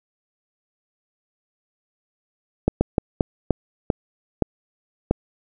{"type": "slowing click train", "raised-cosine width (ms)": 2, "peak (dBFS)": -3, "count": 8, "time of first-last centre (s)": [2.68, 5.11], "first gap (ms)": 130, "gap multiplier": 1.32, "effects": []}